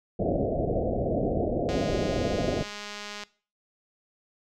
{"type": "low-pass noise", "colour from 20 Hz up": "white", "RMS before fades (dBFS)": -27, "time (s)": [0.19, 2.63], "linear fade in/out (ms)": 5, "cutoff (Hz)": 700, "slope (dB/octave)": 96}
{"type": "click train", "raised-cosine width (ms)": 0.2, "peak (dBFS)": -21, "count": 321, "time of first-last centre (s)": [1.69, 3.236], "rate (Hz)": 207}
{"effects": ["noise-tail reverb RT60 0.4 s tail -20 dB re dry"]}